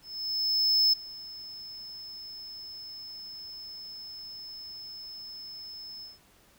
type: tone with ADSR envelope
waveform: triangle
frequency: 5230 Hz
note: E8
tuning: 15 cents flat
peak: -18 dBFS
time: 0.02-6.19 s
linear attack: 910 ms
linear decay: 8 ms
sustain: -21 dB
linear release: 160 ms
effects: pink hiss -61 dBFS RMS until 6.58 s